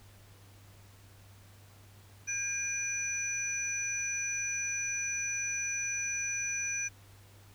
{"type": "tone cluster", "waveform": "sine", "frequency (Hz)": [1606, 2406, 5950], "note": ["G6", "D7", "F#8"], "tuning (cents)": [41, 41, 9], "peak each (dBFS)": [-40, -36, -34], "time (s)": [2.27, 6.89], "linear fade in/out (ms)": 20, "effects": ["added 99 Hz sine -55 dBFS peak until 7.54 s", "pink hiss -60 dBFS RMS until 7.54 s"]}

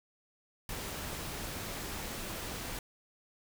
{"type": "noise", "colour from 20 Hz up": "pink", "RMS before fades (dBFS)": -40, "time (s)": [0.69, 2.79], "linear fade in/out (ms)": 2, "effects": []}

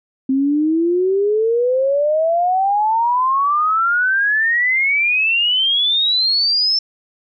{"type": "exponential sweep", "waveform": "sine", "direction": "up", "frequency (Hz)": [261.6, 5350], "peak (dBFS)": -13, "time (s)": [0.29, 6.79], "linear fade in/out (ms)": 5, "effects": []}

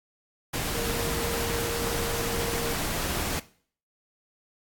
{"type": "tone in noise", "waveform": "sine", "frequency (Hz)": 466.2, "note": "A#4", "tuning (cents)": 0, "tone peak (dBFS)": -32, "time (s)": [0.74, 2.74], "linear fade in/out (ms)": 10, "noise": "pink", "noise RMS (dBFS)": -30, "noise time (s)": [0.53, 3.4], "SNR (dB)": -5, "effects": ["noise-tail reverb RT60 0.5 s tail -18 dB re dry", "AAC 64 kbps"]}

